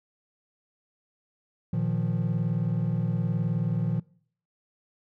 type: chord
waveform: triangle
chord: Bb suspended fourth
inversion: none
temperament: equal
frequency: 116.54 / 155.56 / 174.61 Hz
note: Bb2 / Eb3 / F3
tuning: 0 / 0 / 0 cents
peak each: -26 dBFS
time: 1.73-4 s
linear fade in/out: 5 ms
effects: noise-tail reverb RT60 0.6 s tail -25 dB re dry + tanh soft clip ceiling -16 dBFS